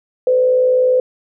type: tone with frequency modulation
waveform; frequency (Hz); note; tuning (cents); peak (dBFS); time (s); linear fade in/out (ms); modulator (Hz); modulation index
sine; 507; B4; +45; -10; 0.27-1; 2; 59.8; 0.38
effects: none